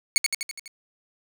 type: tone with echo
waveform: 15% pulse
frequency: 2217 Hz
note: C#7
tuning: in tune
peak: -9 dBFS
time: 0.16-0.18 s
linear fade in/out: 0 ms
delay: 83 ms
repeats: 6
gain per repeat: -4 dB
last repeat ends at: 0.678 s
effects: none